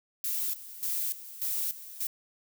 violet noise with tremolo, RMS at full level -31 dBFS, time 0.24-2.07 s, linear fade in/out 2 ms, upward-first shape square, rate 1.7 Hz, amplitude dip 80%, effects none

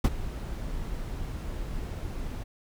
brown noise with ADSR envelope, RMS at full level -17 dBFS, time 0.04-2.44 s, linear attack 7 ms, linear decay 41 ms, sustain -17 dB, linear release 16 ms, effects none

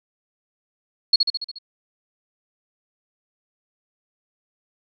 sine tone with echo, 4330 Hz, C#8, 41 cents flat, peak -10 dBFS, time 1.13-1.16 s, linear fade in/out 5 ms, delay 71 ms, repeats 6, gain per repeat -4 dB, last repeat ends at 1.586 s, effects none

